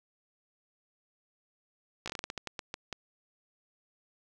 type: slowing click train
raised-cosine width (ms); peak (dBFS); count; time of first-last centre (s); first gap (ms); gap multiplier
0.2; -19; 13; 2.06-2.927; 16; 1.25
effects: none